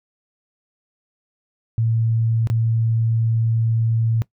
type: tone with dropouts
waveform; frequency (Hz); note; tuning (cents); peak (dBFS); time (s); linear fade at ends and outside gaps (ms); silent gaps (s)
sine; 113.6; A#2; -44; -16; 1.78-4.22; 0; 2.472-2.5
effects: noise-tail reverb RT60 0.1 s tail -20 dB re dry